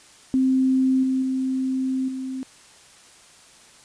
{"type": "tone with level steps", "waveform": "sine", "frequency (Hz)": 261.6, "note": "C4", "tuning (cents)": 0, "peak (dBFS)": [-16, -19, -21, -27], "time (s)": [0.34, 2.43], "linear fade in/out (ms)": 0, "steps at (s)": [1.03, 1.22, 2.08], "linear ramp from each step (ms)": 5, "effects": ["white hiss -50 dBFS RMS until 3.84 s", "resampled to 22050 Hz"]}